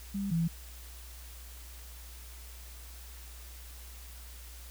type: tone pair in turn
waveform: sine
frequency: 198.6 / 166.41 Hz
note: G3 / E3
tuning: +23 / +17 cents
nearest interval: minor third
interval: 306 cents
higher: first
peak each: -31 / -26 dBFS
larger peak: second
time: 0.14-0.31 / 0.31-0.48 s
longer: neither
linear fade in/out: 10 ms
effects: added 60 Hz sine -46 dBFS peak until 4.7 s + white hiss -52 dBFS RMS until 4.7 s